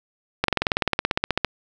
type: slowing click train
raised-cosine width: 0.3 ms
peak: -3 dBFS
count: 19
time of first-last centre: 0.44-1.447 s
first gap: 43 ms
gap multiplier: 1.03
effects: none